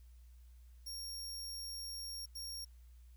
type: tone bursts at uneven times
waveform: sawtooth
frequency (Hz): 5560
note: F8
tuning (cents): -9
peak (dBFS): -40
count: 2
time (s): 0.86-2.26 / 2.35-2.65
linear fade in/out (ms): 10
effects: added 60 Hz sine -55 dBFS peak until 3.16 s + white hiss -75 dBFS RMS until 3.16 s